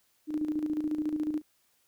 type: tone with tremolo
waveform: sine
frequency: 304.6 Hz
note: D#4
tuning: 37 cents flat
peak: -26 dBFS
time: 0.27-1.42 s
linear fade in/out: 50 ms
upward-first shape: square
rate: 14 Hz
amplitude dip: 55%
effects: white hiss -70 dBFS RMS until 1.87 s